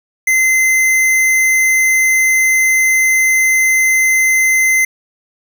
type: tone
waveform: square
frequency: 2064 Hz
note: C7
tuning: 24 cents flat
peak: -10 dBFS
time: 0.27-4.85 s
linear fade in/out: 5 ms
effects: none